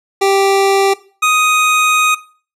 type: tone pair in turn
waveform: 25% pulse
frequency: 392 / 1248.1 Hz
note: G4 / D#6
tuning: 0 / +5 cents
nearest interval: octave + minor sixth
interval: 2005 cents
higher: second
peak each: -6 dBFS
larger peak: neither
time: 0.21-0.94 / 1.22-2.15 s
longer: second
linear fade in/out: 10 ms
effects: noise-tail reverb RT60 0.4 s tail -18 dB re dry + low-pass 11000 Hz 12 dB/octave